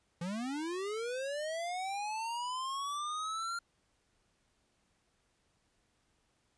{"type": "linear sweep", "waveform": "square", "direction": "up", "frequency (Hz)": [164.81, 1396.9], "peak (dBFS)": -36, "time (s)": [0.21, 3.59], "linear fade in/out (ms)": 5, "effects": ["pink hiss -75 dBFS RMS until 6.57 s", "resampled to 22050 Hz"]}